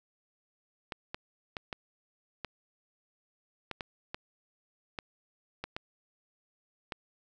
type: clicks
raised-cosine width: 0.3 ms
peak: -20 dBFS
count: 12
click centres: 0.922 / 1.145 / 1.568 / 1.728 / 2.447 / 3.713 / 3.808 / 4.145 / 4.988 / 5.64 / 5.765 / 6.922 s
effects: none